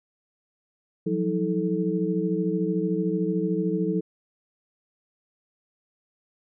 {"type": "tone cluster", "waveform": "sine", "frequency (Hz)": [174, 187.4, 319.1, 436.6], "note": ["F3", "F#3", "D#4", "A4"], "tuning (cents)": [-6, 22, 44, -13], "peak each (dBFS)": -28, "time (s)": [1.06, 4.01], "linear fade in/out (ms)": 10, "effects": []}